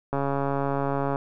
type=click train; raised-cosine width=1 ms; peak=-13 dBFS; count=144; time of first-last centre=0.13-1.159 s; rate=139 Hz; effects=none